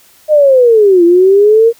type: linear two-way sweep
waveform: sine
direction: down then up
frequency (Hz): 622 to 337.2 to 469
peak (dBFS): -3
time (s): 0.28-1.73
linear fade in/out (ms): 50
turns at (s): 1.04
effects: white hiss -45 dBFS RMS until 1.79 s